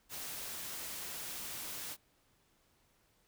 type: noise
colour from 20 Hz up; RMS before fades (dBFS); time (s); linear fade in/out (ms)
white; -43; 0.09-1.97; 50
effects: pink hiss -72 dBFS RMS until 3.27 s